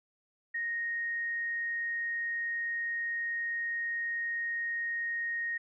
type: tone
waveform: sine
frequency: 1864.7 Hz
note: A#6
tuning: in tune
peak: -31 dBFS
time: 0.54-5.58 s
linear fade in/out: 10 ms
effects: none